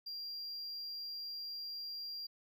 triangle tone, 4764 Hz, D8, 24 cents sharp, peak -40 dBFS, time 0.06-2.27 s, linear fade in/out 10 ms, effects none

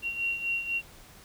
sine beating tone pair, 2747 / 2751 Hz, F7 / F7, -29 / -27 cents, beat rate 4 Hz, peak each -35 / -29 dBFS, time 0.02-0.82 s, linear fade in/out 50 ms, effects pink hiss -52 dBFS RMS until 1.24 s

